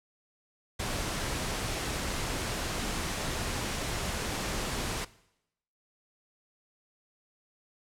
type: noise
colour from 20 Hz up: pink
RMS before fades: -33 dBFS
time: 0.79-5.05 s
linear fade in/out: 10 ms
effects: noise-tail reverb RT60 0.8 s tail -19 dB re dry + low-pass 10000 Hz 12 dB/octave